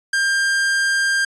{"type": "tone", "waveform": "45% pulse", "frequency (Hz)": 1595, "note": "G6", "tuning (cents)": 30, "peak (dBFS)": -16, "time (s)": [0.13, 1.25], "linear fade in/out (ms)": 5, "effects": ["resampled to 22050 Hz"]}